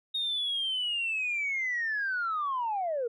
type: linear sweep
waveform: sine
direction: down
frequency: 3729 to 450.4 Hz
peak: -27 dBFS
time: 0.14-3.08 s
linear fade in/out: 10 ms
effects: tanh soft clip ceiling -24 dBFS